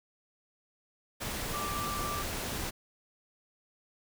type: tone in noise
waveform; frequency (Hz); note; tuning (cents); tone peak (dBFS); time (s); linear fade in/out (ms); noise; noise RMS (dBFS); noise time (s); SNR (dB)
sine; 1174.7; D6; 0; -35; 1.53-2.23; 20; pink; -36; 1.2-2.71; -2
effects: none